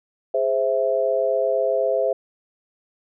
sine chord, Ab augmented, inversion none, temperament equal, 415.3 / 523.3 / 659.3 Hz, Ab4 / C5 / E5, 0 / 0 / 0 cents, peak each -25 / -21 / -22 dBFS, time 0.34-2.13 s, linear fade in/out 5 ms, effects none

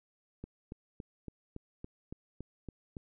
click train, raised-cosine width 3 ms, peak -29 dBFS, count 10, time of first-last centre 0.44-2.968 s, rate 3.56 Hz, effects none

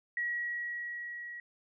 sine tone with level ramp, 1914 Hz, A#6, 45 cents sharp, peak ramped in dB -30 to -41 dBFS, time 0.17-1.4 s, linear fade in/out 2 ms, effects none

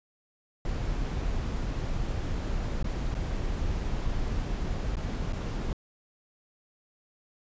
brown noise with dropouts, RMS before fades -30 dBFS, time 0.65-5.73 s, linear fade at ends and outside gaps 2 ms, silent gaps 2.827-2.843 / 3.143-3.149 / 4.956-4.968 / 5.325-5.331 s, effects resampled to 16000 Hz

